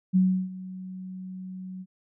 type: tone with ADSR envelope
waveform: sine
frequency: 186 Hz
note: F#3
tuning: 9 cents sharp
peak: -16 dBFS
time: 0.13-1.86 s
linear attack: 29 ms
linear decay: 330 ms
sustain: -19 dB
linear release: 49 ms
effects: none